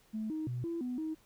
sine tone with pitch steps, 217.8 / 312.8 / 122.8 / 336.2 / 248.8 / 315.3 Hz, A3 / D#4 / B2 / E4 / B3 / D#4, -17 / +9 / -9 / +34 / +13 / +23 cents, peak -33 dBFS, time 0.13-1.15 s, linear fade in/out 20 ms, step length 170 ms, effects tanh soft clip ceiling -29 dBFS + pink hiss -66 dBFS RMS until 1.25 s

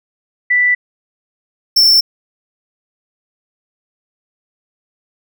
sine / square tone pair in turn, 1975.5 / 5385 Hz, B6 / E8, 0 / +36 cents, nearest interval octave + perfect fourth, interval 1736 cents, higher second, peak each -9 / -7 dBFS, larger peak second, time 0.5-0.75 / 1.76-2.01 s, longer neither, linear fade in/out 10 ms, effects none

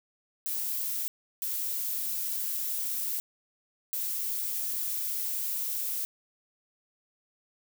violet noise bursts at uneven times, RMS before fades -32 dBFS, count 3, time 0.46-1.08 / 1.42-3.2 / 3.93-6.05 s, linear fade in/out 0 ms, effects none

